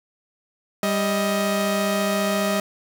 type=tone pair together; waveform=sawtooth; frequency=198 / 628.6 Hz; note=G3 / D#5; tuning=+18 / +18 cents; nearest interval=octave + minor sixth; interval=2000 cents; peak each=-19 dBFS; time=0.83-2.6 s; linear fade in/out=2 ms; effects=none